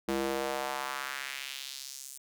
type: tone with high-pass filter sweep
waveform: square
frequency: 67.6 Hz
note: C#2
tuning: 43 cents flat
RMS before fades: -36 dBFS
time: 0.08-2.18 s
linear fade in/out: 5 ms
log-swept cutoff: 280 to 8400 Hz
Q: 1.7
effects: none